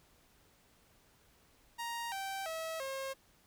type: tone with pitch steps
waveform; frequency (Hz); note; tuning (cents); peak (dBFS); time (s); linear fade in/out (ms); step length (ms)
sawtooth; 936 / 778 / 646.7 / 537.6; A#5 / G5 / E5 / C5; +7 / -13 / -33 / +47; -34; 1.78-3.14; 20; 340
effects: pink hiss -67 dBFS RMS until 3.46 s